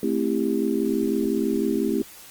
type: chord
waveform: sine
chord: A minor seventh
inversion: none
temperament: just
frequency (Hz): 220 / 264 / 330 / 396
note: A3 / C4 / E4 / G4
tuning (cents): 0 / +16 / +2 / +18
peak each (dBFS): -26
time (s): 0.03-2.02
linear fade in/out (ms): 2
effects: white hiss -45 dBFS RMS until 2.3 s + Opus 24 kbps